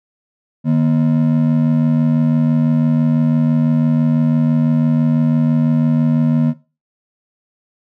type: ring-modulated tone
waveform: triangle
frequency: 196 Hz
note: G3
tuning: in tune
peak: -6 dBFS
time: 0.64-6.54 s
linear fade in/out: 50 ms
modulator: 43 Hz
effects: noise-tail reverb RT60 0.3 s tail -17 dB re dry